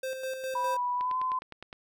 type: tone with tremolo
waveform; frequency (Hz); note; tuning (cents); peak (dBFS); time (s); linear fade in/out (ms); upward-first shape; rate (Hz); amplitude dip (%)
square; 523.3; C5; 0; -32; 0.03-0.77; 5; square; 4.9; 45
type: tone with pitch glide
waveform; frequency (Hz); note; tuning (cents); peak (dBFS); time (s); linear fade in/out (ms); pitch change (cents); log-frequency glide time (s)
sine; 983 to 1023.6; B5 to C6; -8 to -38; -27; 0.55-1.39; 5; +70; 0.95-1.18
type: click train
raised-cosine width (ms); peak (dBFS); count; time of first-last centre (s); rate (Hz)
0.3; -26; 8; 1.01-1.729; 9.74
effects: none